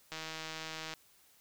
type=click train; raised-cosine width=0.2 ms; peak=-24 dBFS; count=131; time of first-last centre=0.12-0.938 s; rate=159 Hz; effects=white hiss -65 dBFS RMS until 1.4 s